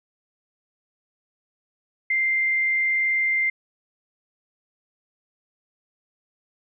sine tone with frequency modulation, 2093 Hz, C7, in tune, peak -19 dBFS, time 2.1-3.5 s, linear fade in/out 5 ms, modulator 61.2 Hz, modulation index 0.27, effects none

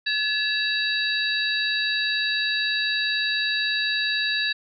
sine tone cluster, 1709 / 2673 / 3881 / 4612 Hz, G#6 / E7 / B7 / D8, +49 / +23 / -31 / -32 cents, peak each -25 / -30 / -26 / -30 dBFS, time 0.06-4.53 s, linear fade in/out 10 ms, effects none

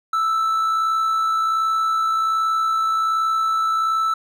triangle tone with amplitude modulation, 1318.5 Hz, E6, in tune, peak -14 dBFS, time 0.13-4.14 s, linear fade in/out 5 ms, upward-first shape sine, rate 61.3 Hz, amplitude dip 30%, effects none

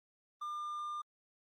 triangle tone, 1200 Hz, D6, 37 cents sharp, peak -36 dBFS, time 0.41-1.02 s, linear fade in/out 10 ms, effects Opus 32 kbps

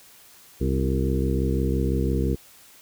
harmonic tone with a mistuned harmonic, 65.9 Hz, C2, 13 cents sharp, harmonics 1 / 2 / 3 / 4 / 5 / 6 / 7, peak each -24 / -27 / -29 / -30 / -31 / -32 / -32 dBFS, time 0.6-2.36 s, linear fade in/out 20 ms, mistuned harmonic 5, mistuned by +51 cents, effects white hiss -51 dBFS RMS until 2.81 s

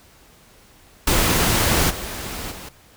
pink noise with level steps, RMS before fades -18 / -30 / -36 dBFS, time 1.07-2.69 s, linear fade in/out 5 ms, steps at 1.89 / 2.5 s, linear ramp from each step 20 ms, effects pink hiss -51 dBFS RMS until 2.96 s

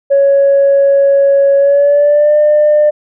sine tone with pitch glide, 556 to 599.4 Hz, C#5 to D5, +5 to +35 cents, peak -4 dBFS, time 0.1-2.91 s, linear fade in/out 20 ms, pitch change +130 cents, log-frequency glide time 1.57-2.34 s, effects tanh soft clip ceiling -2 dBFS

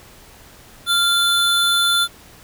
square tone pair together, 1389 / 3500 Hz, F6 / A7, -10 / -10 cents, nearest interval octave + major third, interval 1600 cents, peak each -19 / -17 dBFS, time 0.86-2.08 s, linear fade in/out 50 ms, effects pink hiss -45 dBFS RMS until 2.43 s

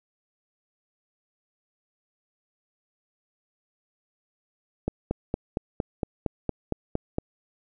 click train, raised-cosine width 2 ms, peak -12 dBFS, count 11, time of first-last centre 4.88-7.184 s, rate 4.34 Hz, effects none

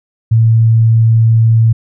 sine tone, 113.2 Hz, A2, 50 cents sharp, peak -5 dBFS, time 0.31-1.73 s, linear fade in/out 10 ms, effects none

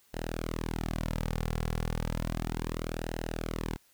sawtooth tone with flanger, 40.36 Hz, E1, 36 cents flat, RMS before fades -34 dBFS, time 0.13-3.77 s, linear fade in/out 20 ms, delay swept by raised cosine 0.86 to 3.26 ms, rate 0.33 Hz, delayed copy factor -0.65, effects white hiss -65 dBFS RMS until 3.93 s

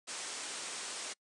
white low-pass noise, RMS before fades -42 dBFS, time 0.07-1.14 s, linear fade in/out 20 ms, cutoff 9400 Hz, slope 96 dB/octave, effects noise-tail reverb RT60 0.1 s tail -26 dB re dry + high-pass 300 Hz 12 dB/octave

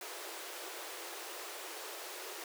pink high-pass noise, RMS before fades -45 dBFS, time 0.01-2.44 s, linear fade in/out 2 ms, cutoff 330 Hz, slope 96 dB/octave, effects none

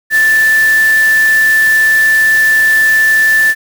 sine tone in noise, 1760 Hz, A6, in tune, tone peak -6 dBFS, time 0.1-3.55 s, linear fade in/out 50 ms, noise white, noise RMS -23 dBFS, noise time 0.1-3.55 s, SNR +14 dB, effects none

